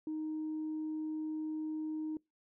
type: tone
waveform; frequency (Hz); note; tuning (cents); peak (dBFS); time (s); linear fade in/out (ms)
sine; 311.1; D#4; 0; -34; 0.07-2.17; 2
effects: noise-tail reverb RT60 0.2 s tail -26 dB re dry + tanh soft clip ceiling -32 dBFS